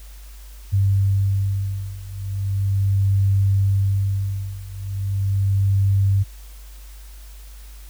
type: beating tone pair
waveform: sine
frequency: 98 / 98.38 Hz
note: G2 / G2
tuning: 0 / +7 cents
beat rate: 0.38 Hz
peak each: -19 / -21 dBFS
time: 0.72-6.24 s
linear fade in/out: 20 ms
effects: added 50 Hz sine -37 dBFS peak until 7.89 s + white hiss -49 dBFS RMS until 7.89 s